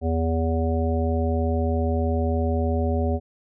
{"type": "harmonic tone", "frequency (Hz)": 81.6, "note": "E2", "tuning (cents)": -17, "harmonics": [1, 3, 5, 7, 9], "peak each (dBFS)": [-22, -27, -29, -30, -32], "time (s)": [0.01, 3.2], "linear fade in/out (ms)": 50, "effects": []}